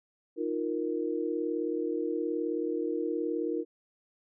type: chord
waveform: sine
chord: Eb suspended second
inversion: none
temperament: just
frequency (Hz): 311.1 / 350 / 466.7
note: Eb4 / F4 / Bb4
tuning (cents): 0 / +4 / +2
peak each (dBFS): -33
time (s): 0.36-3.65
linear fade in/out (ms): 50
effects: none